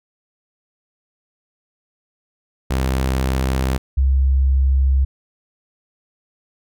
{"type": "tone pair in turn", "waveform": ["sawtooth", "sine"], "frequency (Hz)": [65.41, 66.86], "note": ["C2", "C2"], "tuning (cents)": [0, 38], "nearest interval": "unison", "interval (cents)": 38, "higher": "second", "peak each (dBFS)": [-13, -12], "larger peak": "second", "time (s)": [[2.7, 3.78], [3.97, 5.05]], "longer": "neither", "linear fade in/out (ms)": 10, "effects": []}